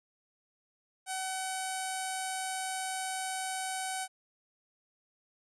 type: tone with low-pass filter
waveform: sawtooth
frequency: 756 Hz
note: F#5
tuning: 37 cents sharp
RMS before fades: -36 dBFS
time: 1.06-4.08 s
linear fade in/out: 50 ms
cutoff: 9200 Hz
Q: 5
effects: none